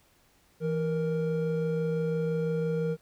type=tone pair together; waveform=triangle; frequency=164.37 / 467.2 Hz; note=E3 / A#4; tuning=-5 / +4 cents; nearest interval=octave + tritone; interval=1809 cents; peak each=-27 dBFS; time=0.6-2.97 s; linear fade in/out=50 ms; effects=pink hiss -64 dBFS RMS until 3.01 s

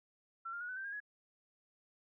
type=tone with pitch steps; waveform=sine; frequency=1350 / 1400 / 1451.9 / 1505.7 / 1561.5 / 1619.4 / 1679.4 Hz; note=E6 / F6 / F#6 / F#6 / G6 / G#6 / G#6; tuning=+41 / +4 / -33 / +30 / -7 / -44 / +19 cents; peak=-40 dBFS; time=0.45-1.003 s; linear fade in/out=10 ms; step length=79 ms; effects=none

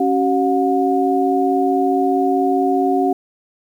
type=tone cluster; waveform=sine; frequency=275.4 / 380 / 721 Hz; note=C#4 / F#4 / F#5; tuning=-11 / +46 / -45 cents; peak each=-18 dBFS; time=0-3.13 s; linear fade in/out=5 ms; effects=8-bit

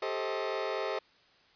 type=chord; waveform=sawtooth; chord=A half-diminished seventh; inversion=third; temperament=just; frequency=396 / 440 / 528 / 633.6 Hz; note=G4 / A4 / C5 / Eb5; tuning=+18 / 0 / +16 / +31 cents; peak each=-33 dBFS; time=0.02-0.99 s; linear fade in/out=5 ms; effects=white hiss -63 dBFS RMS until 1.55 s + resampled to 11025 Hz

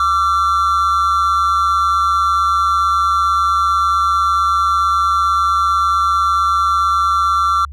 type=tone pair together; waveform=triangle; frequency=1170 / 1354.5 Hz; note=D6 / E6; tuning=-7 / +47 cents; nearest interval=minor third; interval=254 cents; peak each=-13 dBFS; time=0-7.65 s; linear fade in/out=2 ms; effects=added 71 Hz sine -29 dBFS peak until 7.72 s

